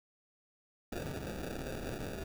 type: noise with sample-and-hold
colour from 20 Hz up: violet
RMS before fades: -40 dBFS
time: 0.92-2.24 s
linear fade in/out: 5 ms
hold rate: 1050 Hz
effects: none